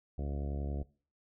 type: harmonic tone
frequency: 70.9 Hz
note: C#2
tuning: 40 cents sharp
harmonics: 1 / 2 / 3 / 4 / 5 / 6 / 7 / 8 / 9 / 10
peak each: -35 / -41 / -45 / -47 / -49 / -51 / -52 / -53 / -54 / -55 dBFS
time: 0.18-0.83 s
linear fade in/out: 5 ms
effects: noise-tail reverb RT60 0.4 s tail -21 dB re dry